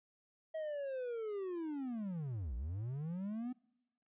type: linear two-way sweep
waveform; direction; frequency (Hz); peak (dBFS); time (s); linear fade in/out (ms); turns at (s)
triangle; down then up; 644 to 55 to 255.6; -36; 0.54-3.53; 10; 2.55
effects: noise-tail reverb RT60 0.9 s tail -25 dB re dry + resampled to 8000 Hz